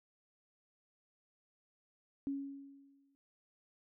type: tone with exponential decay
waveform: sine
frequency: 277.2 Hz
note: C#4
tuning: in tune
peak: -33 dBFS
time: 2.27-3.15 s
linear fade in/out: 0 ms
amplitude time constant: 190 ms
effects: none